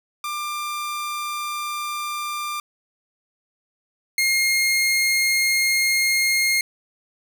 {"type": "tone pair in turn", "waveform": "sawtooth", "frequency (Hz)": [1191, 2135], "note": ["D6", "C7"], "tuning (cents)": [24, 34], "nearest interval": "minor seventh", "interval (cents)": 1010, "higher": "second", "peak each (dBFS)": [-22, -14], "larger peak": "second", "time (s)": [[0.24, 2.6], [4.18, 6.61]], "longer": "second", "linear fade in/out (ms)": 2, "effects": []}